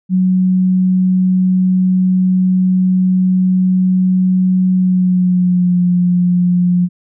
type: tone with pitch glide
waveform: sine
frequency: 185 to 177.98 Hz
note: F#3 to F3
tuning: 0 to +33 cents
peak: -9 dBFS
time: 0.09-6.89 s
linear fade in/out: 50 ms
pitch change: -67 cents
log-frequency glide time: 4.73-5.79 s
effects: none